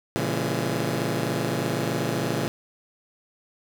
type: chord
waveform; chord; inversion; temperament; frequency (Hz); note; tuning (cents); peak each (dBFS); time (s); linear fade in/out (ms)
15% pulse; A# diminished seventh; none; just; 116.54 / 139.85 / 167.82 / 201.4; A#2 / C#3 / E3 / G3; 0 / +16 / +31 / +47; -23 / -23 / -23 / -27; 0.16-2.48; 0
effects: none